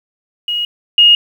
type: tone pair in turn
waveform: sine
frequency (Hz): 2885 / 2860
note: F#7 / F7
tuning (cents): -44 / +41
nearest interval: unison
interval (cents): 15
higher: first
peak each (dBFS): -15 / -4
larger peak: second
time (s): 0.48-0.65 / 0.98-1.15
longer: neither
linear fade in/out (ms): 2
effects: 7-bit